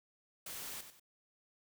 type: noise with echo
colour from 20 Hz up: white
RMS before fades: -45 dBFS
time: 0.46-0.81 s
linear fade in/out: 5 ms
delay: 94 ms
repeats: 2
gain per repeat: -9 dB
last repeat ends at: 0.998 s
effects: none